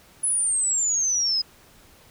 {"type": "exponential sweep", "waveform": "sine", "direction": "down", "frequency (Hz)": [10340, 5000], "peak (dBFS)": -20, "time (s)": [0.23, 1.42], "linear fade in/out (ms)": 10, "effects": ["pink hiss -53 dBFS RMS until 2.1 s"]}